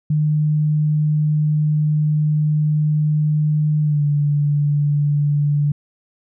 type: tone with pitch glide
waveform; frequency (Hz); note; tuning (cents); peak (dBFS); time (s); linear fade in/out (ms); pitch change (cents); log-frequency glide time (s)
sine; 151.7 to 145.94; D#3 to D3; -44 to -11; -14; 0.1-5.72; 5; -67; 3.82-4.03
effects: none